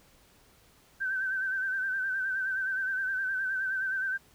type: tone with vibrato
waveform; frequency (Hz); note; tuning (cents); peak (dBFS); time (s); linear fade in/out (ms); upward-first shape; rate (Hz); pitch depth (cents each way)
sine; 1546; G6; -24; -28; 1-4.18; 20; sine; 9.6; 50
effects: pink hiss -61 dBFS RMS until 4.34 s